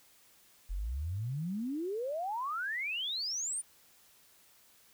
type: exponential sweep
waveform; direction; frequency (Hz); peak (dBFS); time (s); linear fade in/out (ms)
sine; up; 41.2 to 9490; -33; 0.69-3.62; 20
effects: white hiss -63 dBFS RMS until 4.93 s